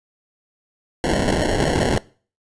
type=noise with sample-and-hold; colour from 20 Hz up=blue; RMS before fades=-19 dBFS; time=1.04-1.98 s; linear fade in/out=0 ms; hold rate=1225 Hz; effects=noise-tail reverb RT60 0.4 s tail -21 dB re dry + resampled to 22050 Hz